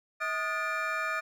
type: tone cluster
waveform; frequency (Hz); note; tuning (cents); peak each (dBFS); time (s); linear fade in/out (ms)
triangle; 643 / 1239 / 1442 / 1753 / 2378; E5 / D#6 / F#6 / A6 / D7; -43 / -8 / -45 / -7 / +21; -37 / -32 / -34 / -34 / -35; 0.2-1.21; 20
effects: none